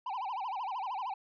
triangle tone with vibrato, 880 Hz, A5, in tune, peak -32 dBFS, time 0.06-1.14 s, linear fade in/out 5 ms, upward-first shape sine, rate 13 Hz, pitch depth 270 cents each way, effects resampled to 11025 Hz

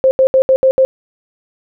sine tone bursts at uneven times, 527 Hz, C5, 12 cents sharp, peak -6 dBFS, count 6, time 0.04-0.11 / 0.19-0.27 / 0.34-0.42 / 0.49-0.56 / 0.63-0.71 / 0.78-0.85 s, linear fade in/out 0 ms, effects none

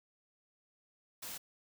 white noise, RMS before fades -44 dBFS, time 1.22-1.38 s, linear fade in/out 10 ms, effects none

